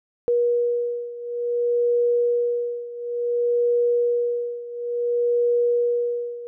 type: beating tone pair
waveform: sine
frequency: 479.3 / 479.87 Hz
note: A#4 / B4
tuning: +48 / -50 cents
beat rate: 0.57 Hz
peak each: -21 / -24 dBFS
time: 0.28-6.47 s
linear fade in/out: 0 ms
effects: none